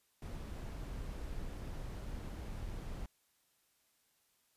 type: noise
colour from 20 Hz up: brown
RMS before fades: -43 dBFS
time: 0.22-3.06 s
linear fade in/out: 2 ms
effects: white hiss -75 dBFS RMS until 4.56 s + resampled to 32000 Hz